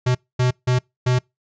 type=tone bursts at uneven times; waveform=square; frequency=125.7 Hz; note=B2; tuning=31 cents sharp; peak=-16 dBFS; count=4; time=0.06-0.15 / 0.39-0.51 / 0.67-0.79 / 1.06-1.19 s; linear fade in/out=10 ms; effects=noise-tail reverb RT60 0.2 s tail -26 dB re dry + resampled to 16000 Hz